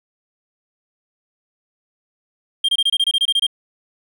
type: tone bursts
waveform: triangle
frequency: 3200 Hz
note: G7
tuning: 35 cents sharp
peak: -12 dBFS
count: 12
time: 2.64-3.467 s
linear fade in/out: 5 ms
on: 46 ms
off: 25 ms
effects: none